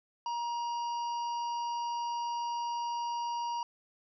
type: harmonic tone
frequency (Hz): 947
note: A#5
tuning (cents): +27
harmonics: 1 / 3 / 5 / 6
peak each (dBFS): -32 / -48 / -49 / -53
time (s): 0.26-3.63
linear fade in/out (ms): 2
effects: none